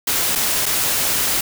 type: noise with dropouts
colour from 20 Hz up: white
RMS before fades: -19 dBFS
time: 0.07-1.41 s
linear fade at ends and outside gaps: 5 ms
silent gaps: 0.353-0.356 / 0.658-0.662 s
effects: none